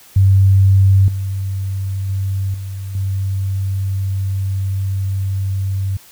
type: tone with level steps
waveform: sine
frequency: 96.8 Hz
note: G2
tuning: 21 cents flat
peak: -7 / -18 / -16 / -23 / -16 dBFS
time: 0.16-5.97 s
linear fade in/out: 5 ms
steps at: 1.08 / 2.09 / 2.54 / 2.95 s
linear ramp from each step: 2 ms
effects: white hiss -44 dBFS RMS until 6.11 s